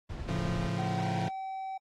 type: noise with tremolo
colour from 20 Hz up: brown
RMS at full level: -37 dBFS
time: 0.09-0.7 s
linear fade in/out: 10 ms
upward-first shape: triangle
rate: 11 Hz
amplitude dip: 25%
type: chord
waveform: 40% pulse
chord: A augmented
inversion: none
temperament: equal with one note detuned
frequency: 110 / 138.59 / 173.01 Hz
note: A2 / C#3 / E#3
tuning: 0 / 0 / -16 cents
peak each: -34 / -36 / -32 dBFS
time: 0.28-1.29 s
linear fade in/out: 10 ms
type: tone with pitch glide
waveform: triangle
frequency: 760 to 767.5 Hz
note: F#5 to G5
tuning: +46 to -37 cents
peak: -33 dBFS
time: 0.78-1.78 s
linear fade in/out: 10 ms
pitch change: +17 cents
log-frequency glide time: 0.98-1.06 s
effects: low-pass 6000 Hz 12 dB/octave + AAC 48 kbps